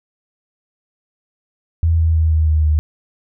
sine tone with pitch steps, 82.41 / 81.18 / 79.97 / 78.78 / 77.61 / 76.45 Hz, E2 / E2 / D#2 / D#2 / D#2 / D#2, 0 / -26 / +48 / +22 / -4 / -30 cents, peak -11 dBFS, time 1.83-2.79 s, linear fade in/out 0 ms, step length 160 ms, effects none

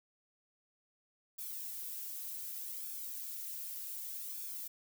violet noise with flanger, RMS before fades -43 dBFS, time 1.38-4.68 s, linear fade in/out 10 ms, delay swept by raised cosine 1 to 3 ms, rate 0.66 Hz, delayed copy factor -0.7, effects none

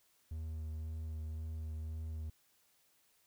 triangle tone with vibrato, 78.9 Hz, D#2, 25 cents sharp, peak -37 dBFS, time 0.31-2.3 s, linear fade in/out 5 ms, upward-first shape sine, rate 1.9 Hz, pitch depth 17 cents each way, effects white hiss -72 dBFS RMS until 3.26 s

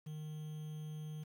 triangle tone with quantisation, 153.5 Hz, D#3, 23 cents flat, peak -40 dBFS, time 0.06-1.24 s, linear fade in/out 10 ms, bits 10, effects none

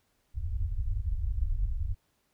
pink low-pass noise, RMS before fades -30 dBFS, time 0.34-1.95 s, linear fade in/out 20 ms, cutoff 100 Hz, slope 96 dB/octave, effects pink hiss -73 dBFS RMS until 2.33 s

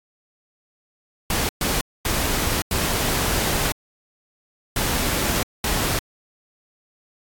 pink noise bursts at uneven times, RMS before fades -22 dBFS, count 6, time 1.3-1.49 / 1.61-1.81 / 2.05-2.62 / 2.71-3.72 / 4.76-5.43 / 5.64-5.99 s, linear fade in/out 2 ms, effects AAC 64 kbps

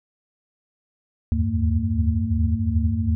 sine tone cluster, 77.3 / 80 / 89 / 102.1 / 226.2 Hz, D#2 / D#2 / F2 / G#2 / A3, -11 / +49 / +33 / -29 / +48 cents, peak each -25 dBFS, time 1.32-3.15 s, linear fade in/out 0 ms, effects none

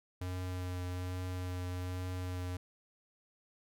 square tone with vibrato, 90.8 Hz, F#2, 32 cents flat, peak -37 dBFS, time 0.21-2.57 s, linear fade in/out 5 ms, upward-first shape triangle, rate 1.2 Hz, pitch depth 15 cents each way, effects none

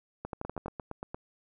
two click trains, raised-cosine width 1 ms, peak -23 / -22 dBFS, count 7 / 6, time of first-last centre 0.45-1.145 / 0.25-0.66 s, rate 8.63 / 12.2 Hz, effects none

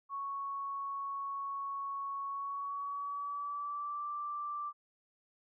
sine tone with pitch glide, 1108.7 to 1174.6 Hz, C#6 to D6, 0 to 0 cents, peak -36 dBFS, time 0.09-4.73 s, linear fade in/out 50 ms, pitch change +100 cents, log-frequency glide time 2.28-4.08 s, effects none

